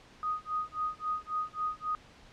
sine tone with tremolo, 1244.5 Hz, D#6, in tune, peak -28 dBFS, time 0.23-1.95 s, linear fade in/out 0 ms, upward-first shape sine, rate 3.7 Hz, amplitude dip 100%, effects pink hiss -56 dBFS RMS until 2.32 s + low-pass 5000 Hz 12 dB/octave

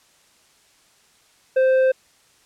sine tone with tanh clipping, 522 Hz, C5, 4 cents flat, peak -15 dBFS, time 1.56-1.92 s, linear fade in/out 10 ms, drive 7 dB, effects white hiss -57 dBFS RMS until 2.45 s + low-pass 9000 Hz 12 dB/octave

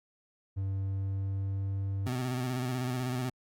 triangle tone with pitch glide, 96.9 to 97.86 Hz, G2 to G2, -20 to -2 cents, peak -28 dBFS, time 0.56-2.09 s, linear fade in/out 20 ms, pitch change +18 cents, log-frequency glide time 0.71-1.86 s
25% pulse tone with vibrato, 126.4 Hz, B2, 41 cents sharp, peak -27 dBFS, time 2.06-3.3 s, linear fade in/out 10 ms, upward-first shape square, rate 16 Hz, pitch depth 40 cents each way
effects Opus 48 kbps

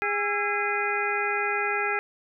harmonic tone with a mistuned harmonic, 410.4 Hz, G#4, 21 cents flat, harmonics 1 / 2 / 3 / 4 / 5 / 6, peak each -31 / -31 / -31 / -31 / -31 / -31 dBFS, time 0.02-1.99 s, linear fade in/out 0 ms, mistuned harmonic 3, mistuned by +150 cents, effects none

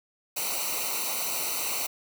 white noise with comb filter, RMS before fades -30 dBFS, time 0.36-1.87 s, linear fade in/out 10 ms, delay 0.59 ms, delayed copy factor -0.9, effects none

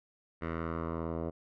10% pulse tone with low-pass filter sweep, 82.41 Hz, E2, in tune, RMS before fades -36 dBFS, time 0.41-1.31 s, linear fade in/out 20 ms, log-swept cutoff 1800 to 710 Hz, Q 2.1, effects none

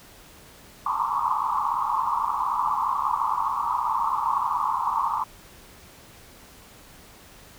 pink band-pass noise, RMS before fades -25 dBFS, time 0.86-5.24 s, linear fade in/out 5 ms, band 870 to 1200 Hz, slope 96 dB/octave, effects pink hiss -49 dBFS RMS until 7.58 s

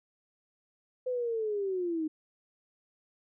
sine linear sweep, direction down, 512 to 305.5 Hz, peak -29 dBFS, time 1.06-2.08 s, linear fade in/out 10 ms, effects none

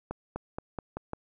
accelerating click train, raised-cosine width 1 ms, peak -20 dBFS, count 6, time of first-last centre 0.11-1.134 s, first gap 250 ms, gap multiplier 0.9, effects none

